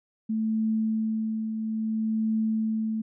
sine tone with tremolo, 220 Hz, A3, in tune, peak -22 dBFS, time 0.29-3.02 s, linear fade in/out 10 ms, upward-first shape triangle, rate 0.6 Hz, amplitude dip 50%, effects none

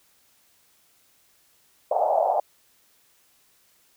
pink band-pass noise, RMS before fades -22 dBFS, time 1.91-2.4 s, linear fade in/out 5 ms, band 600 to 790 Hz, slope 48 dB/octave, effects white hiss -62 dBFS RMS until 3.96 s

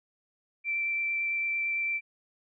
sine tone with vibrato, 2342 Hz, D7, 5 cents flat, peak -27 dBFS, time 0.64-2.01 s, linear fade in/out 50 ms, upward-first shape sine, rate 8.9 Hz, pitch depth 8 cents each way, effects none

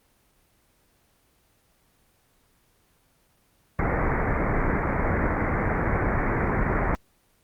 pink low-pass noise, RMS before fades -24 dBFS, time 3.79-6.95 s, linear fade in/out 0 ms, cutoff 2200 Hz, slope 96 dB/octave, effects pink hiss -64 dBFS RMS until 7.43 s + Opus 24 kbps

